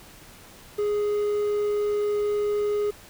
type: tone with quantisation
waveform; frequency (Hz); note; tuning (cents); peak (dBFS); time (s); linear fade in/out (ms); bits
triangle; 415.3; G#4; 0; -20; 0.78-2.91; 10; 8
effects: pink hiss -48 dBFS RMS until 3.09 s